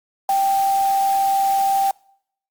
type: tone in noise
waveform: sine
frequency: 784 Hz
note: G5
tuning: in tune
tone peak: -15 dBFS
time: 0.29-1.91 s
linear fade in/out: 2 ms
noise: white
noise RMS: -33 dBFS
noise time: 0.29-1.91 s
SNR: +15 dB
effects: noise-tail reverb RT60 0.7 s tail -26 dB re dry + Opus 48 kbps